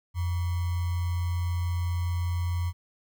sine tone with sample-and-hold, 87.31 Hz, F2, in tune, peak -25 dBFS, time 0.14-2.73 s, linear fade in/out 50 ms, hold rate 1050 Hz, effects none

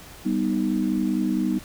sine chord, G augmented, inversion none, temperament equal, 196 / 246.9 / 311.1 Hz, G3 / B3 / D#4, 0 / 0 / 0 cents, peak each -25 dBFS, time 0.25-1.59 s, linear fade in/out 10 ms, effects pink hiss -44 dBFS RMS until 1.64 s

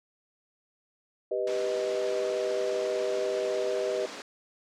sine chord, G augmented, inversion none, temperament equal, 392 / 493.9 / 622.3 Hz, G4 / B4 / D#5, 0 / 0 / 0 cents, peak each -31 dBFS, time 1.31-4.06 s, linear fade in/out 5 ms
pink band-pass noise, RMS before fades -42 dBFS, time 1.47-4.22 s, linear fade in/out 2 ms, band 260 to 6800 Hz, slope 24 dB/octave
effects none

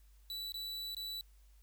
45% pulse tone with dropouts, 3951 Hz, B7, in tune, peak -40 dBFS, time 0.3-1.21 s, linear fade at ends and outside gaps 1 ms, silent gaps 0.521-0.542 / 0.948-0.967 s, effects added 50 Hz sine -59 dBFS peak until 1.62 s + white hiss -73 dBFS RMS until 1.62 s

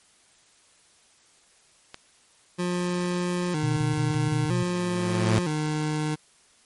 clicks, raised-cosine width 0.2 ms, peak -20 dBFS, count 2, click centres 1.944 / 4.142 s
25% pulse tone with vibrato, 164.81 Hz, E3, in tune, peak -21 dBFS, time 2.58-6.16 s, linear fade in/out 20 ms, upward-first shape square, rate 0.52 Hz, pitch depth 130 cents each way
sine tone bursts, 123.9 Hz, B2, 6 cents sharp, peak -24 dBFS, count 6, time 3.63-4.63 s, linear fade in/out 5 ms, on 140 ms, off 32 ms
sawtooth tone with exponential growth, 110 Hz, A2, in tune, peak -14 dBFS, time 4.33-5.39 s, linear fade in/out 5 ms, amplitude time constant 230 ms
effects white hiss -59 dBFS RMS until 6.65 s + MP3 48 kbps

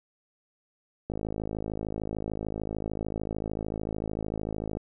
click train, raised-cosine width 2 ms, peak -19 dBFS, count 197, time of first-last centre 1.1-4.77 s, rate 53.4 Hz, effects none

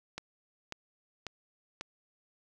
click train, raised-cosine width 0.2 ms, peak -21 dBFS, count 4, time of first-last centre 0.18-1.81 s, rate 1.84 Hz, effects none

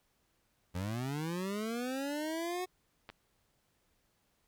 25% pulse linear sweep, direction up, 85 to 370.3 Hz, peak -31 dBFS, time 0.74-2.66 s, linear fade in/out 20 ms
clicks, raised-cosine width 0.3 ms, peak -31 dBFS, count 2, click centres 3.091 / 3.1 s
effects pink hiss -75 dBFS RMS until 4.47 s

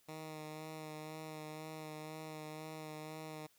10% pulse tone with vibrato, 155.6 Hz, D#3, in tune, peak -37 dBFS, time 0.08-3.47 s, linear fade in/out 10 ms, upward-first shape sine, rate 2 Hz, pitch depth 20 cents each way, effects white hiss -71 dBFS RMS until 3.58 s

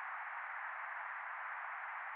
white band-pass noise, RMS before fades -45 dBFS, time 0-2.15 s, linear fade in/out 0 ms, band 760 to 2000 Hz, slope 48 dB/octave, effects none

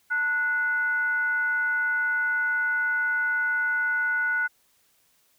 sine tone with frequency modulation, 1468 Hz, F#6, 14 cents flat, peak -22 dBFS, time 0.1-4.48 s, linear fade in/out 20 ms, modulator 578 Hz, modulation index 0.32, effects white hiss -65 dBFS RMS until 5.38 s

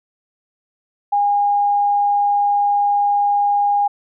sine tone, 815 Hz, G#5, 33 cents flat, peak -13 dBFS, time 1.12-3.88 s, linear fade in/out 10 ms, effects none

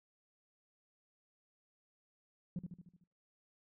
sine tone with echo, 176.9 Hz, F3, 23 cents sharp, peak -34 dBFS, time 2.56-2.59 s, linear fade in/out 2 ms, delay 75 ms, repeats 6, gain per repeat -5 dB, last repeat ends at 3.04 s, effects noise-tail reverb RT60 0.5 s tail -26 dB re dry + tanh soft clip ceiling -34 dBFS

